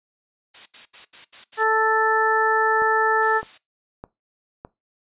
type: noise bursts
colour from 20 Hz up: blue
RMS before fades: -34 dBFS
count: 6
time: 0.54-1.64 s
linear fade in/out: 10 ms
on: 120 ms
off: 76 ms
type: harmonic tone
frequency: 440 Hz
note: A4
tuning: in tune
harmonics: 1 / 2 / 3 / 4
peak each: -22 / -22 / -22 / -22 dBFS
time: 1.57-3.42 s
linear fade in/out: 50 ms
type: click train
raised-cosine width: 1 ms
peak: -21 dBFS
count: 4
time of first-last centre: 2.82-4.649 s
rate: 1.64 Hz
type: noise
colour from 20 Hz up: blue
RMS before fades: -38 dBFS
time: 3.22-3.58 s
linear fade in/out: 10 ms
effects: noise-tail reverb RT60 0.2 s tail -20 dB re dry + resampled to 8000 Hz